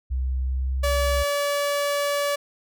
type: tone with pitch glide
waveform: sine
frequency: 64.5 to 65.48 Hz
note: C2 to C2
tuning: -24 to +2 cents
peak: -22 dBFS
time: 0.1-1.24 s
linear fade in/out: 20 ms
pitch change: +26 cents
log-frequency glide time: 0.37-0.76 s
type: tone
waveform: sawtooth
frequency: 574 Hz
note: D5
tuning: 40 cents flat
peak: -18 dBFS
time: 0.83-2.36 s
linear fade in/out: 10 ms
effects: none